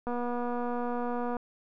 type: click train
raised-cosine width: 1 ms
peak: -21 dBFS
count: 315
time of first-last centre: 0.07-1.368 s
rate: 242 Hz
effects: none